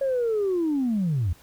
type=linear sweep; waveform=sine; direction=down; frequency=554.4 to 76.4 Hz; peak=-20 dBFS; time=0.01-1.33 s; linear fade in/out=5 ms; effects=tanh soft clip ceiling -18 dBFS + pink hiss -54 dBFS RMS until 1.42 s